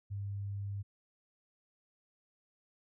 sine tone, 100 Hz, G2, 35 cents sharp, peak -36 dBFS, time 0.1-0.83 s, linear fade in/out 20 ms, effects none

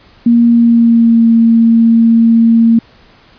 sine tone with pitch glide, 235.2 to 229 Hz, A#3 to A#3, +16 to -31 cents, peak -4 dBFS, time 0.26-2.79 s, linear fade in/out 5 ms, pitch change -47 cents, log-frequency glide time 0.46-1.27 s, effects pink hiss -44 dBFS RMS until 3.38 s + resampled to 11025 Hz

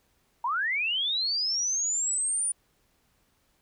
sine linear sweep, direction up, 899 to 9510 Hz, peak -25 dBFS, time 0.44-2.52 s, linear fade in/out 5 ms, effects pink hiss -69 dBFS RMS until 3.61 s

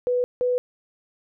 sine tone pair in turn, 493.9 / 495.8 Hz, B4 / B4, 0 / +7 cents, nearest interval unison, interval 7 cents, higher second, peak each -19 dBFS, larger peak neither, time 0.07-0.24 / 0.41-0.58 s, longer neither, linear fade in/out 0 ms, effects none

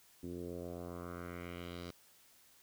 10% pulse tone with low-pass filter sweep, 87.31 Hz, F2, in tune, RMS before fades -45 dBFS, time 0.23-1.91 s, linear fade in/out 5 ms, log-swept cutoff 300 to 5000 Hz, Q 2.2, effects white hiss -65 dBFS RMS until 2.62 s

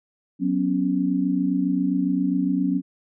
sine chord, F# suspended fourth, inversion none, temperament equal with one note detuned, 185 / 249.8 / 277.2 Hz, F#3 / B3 / C#4, 0 / +20 / 0 cents, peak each -24 / -26 / -22 dBFS, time 0.39-2.82 s, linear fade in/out 50 ms, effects none

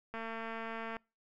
click train, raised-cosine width 0.5 ms, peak -27 dBFS, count 188, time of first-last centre 0.14-0.967 s, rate 226 Hz, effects noise-tail reverb RT60 0.3 s tail -26 dB re dry

